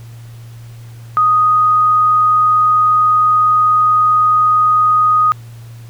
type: tone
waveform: sine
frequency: 1244.5 Hz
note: D#6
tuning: in tune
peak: -8 dBFS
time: 1.17-5.32 s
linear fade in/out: 0 ms
effects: added 116 Hz sine -31 dBFS peak until 5.89 s + pink hiss -46 dBFS RMS until 5.89 s